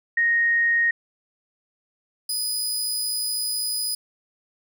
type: tone pair in turn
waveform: sine / 20% pulse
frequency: 1864.7 / 4978 Hz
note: A#6 / D#8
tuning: 0 / 0 cents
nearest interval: octave + perfect fourth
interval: 1700 cents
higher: second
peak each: -17 / -18 dBFS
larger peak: first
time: 0.17-0.91 / 2.29-3.95 s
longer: second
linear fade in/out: 5 ms
effects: none

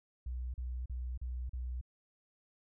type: tone bursts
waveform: sine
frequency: 62 Hz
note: B1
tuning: 7 cents sharp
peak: -36 dBFS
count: 5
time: 0.26-1.812 s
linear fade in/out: 5 ms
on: 280 ms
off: 38 ms
effects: none

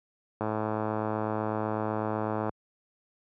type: click train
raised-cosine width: 1 ms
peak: -16 dBFS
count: 226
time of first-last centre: 0.41-2.493 s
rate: 108 Hz
effects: high-pass 80 Hz 12 dB/octave

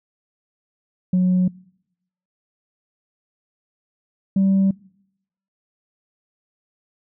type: tone pair in turn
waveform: sine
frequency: 182.7 / 193.56 Hz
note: F#3 / G3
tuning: -22 / -22 cents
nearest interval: minor second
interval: 100 cents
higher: second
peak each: -12 dBFS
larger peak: neither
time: 1.13-1.48 / 4.36-4.71 s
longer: neither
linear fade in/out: 5 ms
effects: noise-tail reverb RT60 0.8 s tail -25 dB re dry + tanh soft clip ceiling -12 dBFS

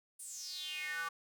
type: tone with high-pass filter sweep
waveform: square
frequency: 166.1 Hz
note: E3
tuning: 13 cents sharp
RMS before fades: -42 dBFS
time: 0.19-1.09 s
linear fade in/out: 10 ms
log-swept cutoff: 9600 to 1200 Hz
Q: 6.6
effects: none

